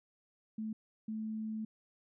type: tone bursts at uneven times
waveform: sine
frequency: 218.3 Hz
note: A3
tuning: 13 cents flat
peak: -36 dBFS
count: 2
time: 0.58-0.73 / 1.08-1.65 s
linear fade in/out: 5 ms
effects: none